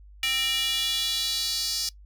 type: tone with high-pass filter sweep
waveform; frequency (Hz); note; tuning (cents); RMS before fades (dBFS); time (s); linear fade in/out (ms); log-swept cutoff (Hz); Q
square; 262.7; C4; +7; -27; 0.23-1.89; 2; 2600 to 5000; 3.8
effects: noise-tail reverb RT60 0.1 s tail -20 dB re dry + added 50 Hz sine -46 dBFS peak until 2.05 s